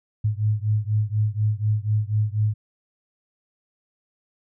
sine beating tone pair, 104.9 / 109 Hz, G#2 / A2, +18 / -16 cents, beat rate 4.1 Hz, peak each -22 / -23 dBFS, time 0.24-2.54 s, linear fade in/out 10 ms, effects none

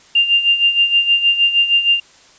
sine tone with tremolo, 2794 Hz, F7, in tune, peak -8 dBFS, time 0.15-2 s, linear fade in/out 5 ms, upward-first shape sine, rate 6.4 Hz, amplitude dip 70%, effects white hiss -47 dBFS RMS until 2.38 s + resampled to 16000 Hz

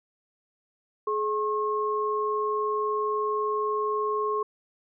sine tone pair together, 423.7 / 1080 Hz, G#4 / C#6, +35 / -45 cents, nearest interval octave + major third, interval 1620 cents, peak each -27 dBFS, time 1.07-4.43 s, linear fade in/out 5 ms, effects none

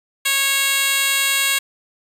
10% pulse tone with high-pass filter, 550 Hz, C#5, 14 cents flat, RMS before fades -18 dBFS, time 0.25-1.59 s, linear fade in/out 10 ms, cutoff 2200 Hz, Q 0.58, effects resampled to 32000 Hz

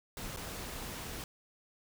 pink noise with dropouts, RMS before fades -42 dBFS, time 0.17-1.24 s, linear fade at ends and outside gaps 1 ms, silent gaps 0.363-0.371 s, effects none

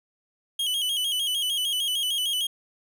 45% pulse tone with vibrato, 3116 Hz, G7, 11 cents flat, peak -24 dBFS, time 0.59-2.47 s, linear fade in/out 5 ms, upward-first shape square, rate 6.6 Hz, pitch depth 72 cents each way, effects none

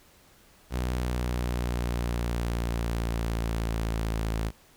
sawtooth tone with pitch glide, 61.7 to 54.97 Hz, B1 to A1, -1 to -1 cents, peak -23 dBFS, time 0.7-4.52 s, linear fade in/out 50 ms, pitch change -200 cents, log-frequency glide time 0.95-4.2 s, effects pink hiss -58 dBFS RMS until 4.76 s

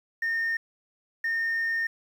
sine tone bursts at uneven times, 1827 Hz, A#6, 35 cents flat, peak -23 dBFS, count 2, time 0.22-0.57 / 1.24-1.87 s, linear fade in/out 5 ms, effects tanh soft clip ceiling -22 dBFS + 9-bit

